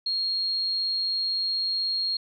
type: tone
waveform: sine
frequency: 4261 Hz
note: C8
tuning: 31 cents sharp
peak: -24 dBFS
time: 0.06-2.17 s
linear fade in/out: 5 ms
effects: none